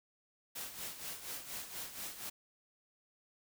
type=noise with tremolo; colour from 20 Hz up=white; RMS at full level=-42 dBFS; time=0.55-2.3 s; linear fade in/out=10 ms; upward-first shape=sine; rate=4.2 Hz; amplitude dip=65%; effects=none